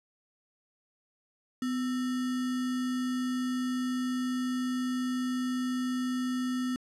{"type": "tone with sample-and-hold", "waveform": "sine", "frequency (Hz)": 252.2, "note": "B3", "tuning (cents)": 36, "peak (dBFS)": -28, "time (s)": [1.62, 6.76], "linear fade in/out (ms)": 2, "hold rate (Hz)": 1575, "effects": ["low-pass 10000 Hz 12 dB/octave"]}